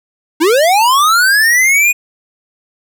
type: linear sweep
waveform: square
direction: up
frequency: 293.8 to 2489 Hz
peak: -8 dBFS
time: 0.4-1.93 s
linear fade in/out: 20 ms
effects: none